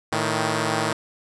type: tone pair together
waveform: 5% pulse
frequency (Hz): 111.85 / 157.2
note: A2 / D#3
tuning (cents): +29 / +18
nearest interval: tritone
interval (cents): 589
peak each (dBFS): -13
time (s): 0.12-0.93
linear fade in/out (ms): 5
effects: resampled to 24000 Hz